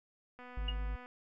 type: click train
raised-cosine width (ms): 0.5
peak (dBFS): -37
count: 167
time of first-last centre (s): 0.39-1.059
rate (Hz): 248
type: tone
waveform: triangle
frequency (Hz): 51.91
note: G#1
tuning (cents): 0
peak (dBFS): -32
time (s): 0.57-0.96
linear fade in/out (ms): 5
type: tone with exponential decay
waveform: sine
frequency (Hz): 2854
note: F7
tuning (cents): +37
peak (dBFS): -32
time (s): 0.68-0.76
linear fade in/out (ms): 5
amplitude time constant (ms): 17
effects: none